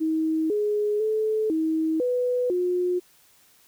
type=tone with pitch steps; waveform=sine; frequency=317.7 / 418 / 434.3 / 318.6 / 495.5 / 358.9 Hz; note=D#4 / G#4 / A4 / D#4 / B4 / F4; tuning=+36 / +11 / -23 / +41 / +6 / +47 cents; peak=-21 dBFS; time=0-3 s; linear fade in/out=20 ms; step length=500 ms; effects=white hiss -58 dBFS RMS until 3.67 s